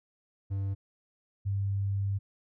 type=tone pair in turn; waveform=triangle / sine; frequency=98 / 99.02 Hz; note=G2 / G2; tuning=0 / +18 cents; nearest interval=unison; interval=18 cents; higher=second; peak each=-27 dBFS; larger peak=neither; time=0.5-0.75 / 1.45-2.19 s; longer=second; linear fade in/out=20 ms; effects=none